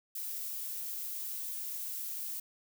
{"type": "noise", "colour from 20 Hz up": "violet", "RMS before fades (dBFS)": -39, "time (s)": [0.15, 2.4], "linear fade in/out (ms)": 5, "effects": []}